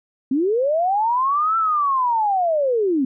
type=linear two-way sweep; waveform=sine; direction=up then down; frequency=248.8 to 1347 to 248.8 Hz; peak=-16 dBFS; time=0.31-3.05 s; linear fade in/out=5 ms; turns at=1.57 s; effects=none